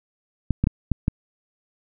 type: clicks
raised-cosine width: 5 ms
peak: -7 dBFS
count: 5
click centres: 0.507 / 0.64 / 0.671 / 0.917 / 1.081 s
effects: none